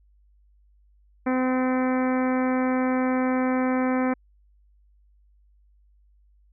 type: harmonic tone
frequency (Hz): 256.5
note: C4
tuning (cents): -34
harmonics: 1 / 2 / 3 / 4 / 5 / 6 / 7 / 8 / 9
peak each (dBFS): -22 / -28 / -32 / -34 / -36 / -38 / -39 / -40 / -41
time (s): 1.26-4.14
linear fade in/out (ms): 10
effects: added 50 Hz sine -56 dBFS peak until 6.52 s